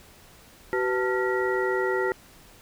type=tone cluster; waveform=sine; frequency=378.8 / 497.7 / 888 / 1386 / 1916 Hz; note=F#4 / B4 / A5 / F6 / A#6; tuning=+41 / +13 / +16 / -14 / +47 cents; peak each=-25 / -30 / -32 / -32 / -31 dBFS; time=0.73-2.12 s; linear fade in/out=0 ms; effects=pink hiss -52 dBFS RMS until 2.61 s